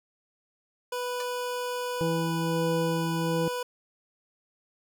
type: tone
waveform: 25% pulse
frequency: 493.4 Hz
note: B4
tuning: 2 cents flat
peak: -26 dBFS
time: 0.92-3.63 s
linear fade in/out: 5 ms
type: tone with exponential decay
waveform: 5% pulse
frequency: 587 Hz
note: D5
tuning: 1 cent flat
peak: -24 dBFS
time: 1.2-1.28 s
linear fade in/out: 2 ms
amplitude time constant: 17 ms
type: harmonic tone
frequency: 164.9 Hz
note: E3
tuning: 1 cent sharp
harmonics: 1 / 2 / 3 / 5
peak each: -28 / -32 / -33 / -42 dBFS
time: 2.01-3.48 s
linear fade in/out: 0 ms
effects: none